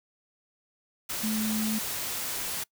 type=tone in noise; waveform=sine; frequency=217 Hz; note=A3; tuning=24 cents flat; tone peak=-27 dBFS; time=1.23-1.79 s; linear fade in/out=10 ms; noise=white; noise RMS=-33 dBFS; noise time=1.09-2.64 s; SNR=+3 dB; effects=noise-tail reverb RT60 0.1 s tail -24 dB re dry